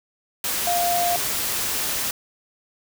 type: tone in noise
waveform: sine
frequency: 700 Hz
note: F5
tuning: 4 cents sharp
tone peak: -20 dBFS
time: 0.67-1.16 s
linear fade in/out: 2 ms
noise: white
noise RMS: -25 dBFS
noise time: 0.44-2.11 s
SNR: +2 dB
effects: none